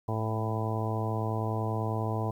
harmonic tone with a mistuned harmonic, 110.4 Hz, A2, 6 cents sharp, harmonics 1 / 2 / 3 / 4 / 5 / 6 / 7 / 8 / 9, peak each -30 / -38 / -39 / -38 / -42 / -39 / -39 / -43 / -39 dBFS, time 0.08-2.31 s, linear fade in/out 5 ms, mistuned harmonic 1, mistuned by -25 cents, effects 10-bit

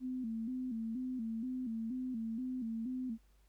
sine tone with vibrato, 239.8 Hz, A#3, 49 cents sharp, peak -36 dBFS, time 0-3.18 s, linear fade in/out 50 ms, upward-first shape square, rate 2.1 Hz, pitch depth 110 cents each way, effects added 50 Hz sine -64 dBFS peak until 3.48 s + pink hiss -75 dBFS RMS until 3.48 s

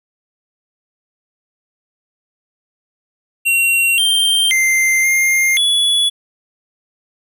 square tone with pitch steps, 2744 / 3159 / 2088 / 2115 / 3405 Hz, F7 / G7 / C7 / C7 / G#7, -31 / +13 / -4 / +18 / +42 cents, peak -12 dBFS, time 3.45-6.1 s, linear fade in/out 20 ms, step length 530 ms, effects none

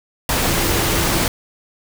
sine tone in noise, 338.5 Hz, E4, 46 cents sharp, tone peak -27 dBFS, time 0.46-1.19 s, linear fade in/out 2 ms, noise pink, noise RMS -18 dBFS, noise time 0.29-1.28 s, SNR -12 dB, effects none

